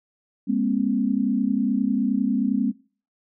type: tone cluster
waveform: sine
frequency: 204.8 / 237.5 / 267.3 Hz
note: G#3 / A#3 / C4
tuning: -24 / +33 / +37 cents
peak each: -24 dBFS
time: 0.47-2.72 s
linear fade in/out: 20 ms
effects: noise-tail reverb RT60 0.4 s tail -21 dB re dry